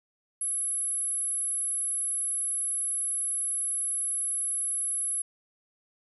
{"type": "tone", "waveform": "sine", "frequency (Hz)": 10830, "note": "E9", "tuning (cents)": 46, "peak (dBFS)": -27, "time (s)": [0.41, 5.22], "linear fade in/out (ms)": 5, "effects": []}